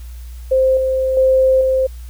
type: tone with level steps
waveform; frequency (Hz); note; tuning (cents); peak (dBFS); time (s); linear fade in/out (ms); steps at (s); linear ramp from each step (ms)
sine; 523.3; C5; 0; -10 / -14 / -9 / -12; 0.51-1.87; 10; 0.77 / 1.17 / 1.61; 2
effects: added 60 Hz sine -29 dBFS peak until 2.09 s + white hiss -48 dBFS RMS until 2.09 s